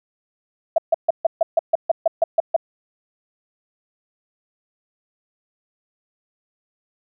sine tone bursts, 659.3 Hz, E5, in tune, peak -11 dBFS, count 12, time 0.76-2.564 s, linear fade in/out 5 ms, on 22 ms, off 140 ms, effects none

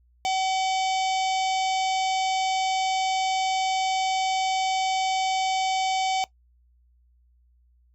harmonic tone with a mistuned harmonic, 760 Hz, F#5, 46 cents sharp, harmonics 1 / 3 / 4 / 5 / 6 / 7 / 8 / 9 / 10, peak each -23 / -33 / -35 / -37 / -39 / -40 / -41 / -42 / -43 dBFS, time 0.25-6.24 s, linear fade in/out 0 ms, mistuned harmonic 5, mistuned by -100 cents, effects noise-tail reverb RT60 0.1 s tail -19 dB re dry + added 60 Hz sine -58 dBFS peak until 7.94 s

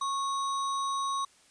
sine tone with sample-and-hold, 1100 Hz, C#6, 14 cents flat, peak -28 dBFS, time 0.01-1.25 s, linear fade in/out 5 ms, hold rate 4900 Hz, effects white hiss -61 dBFS RMS until 1.5 s + resampled to 22050 Hz

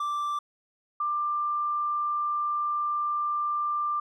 triangle / sine tone pair in turn, 1174.7 / 1187 Hz, D6 / D6, 0 / +18 cents, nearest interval unison, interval 18 cents, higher second, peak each -25 dBFS, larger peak neither, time 0-0.39 / 1-4 s, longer second, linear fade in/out 5 ms, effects none

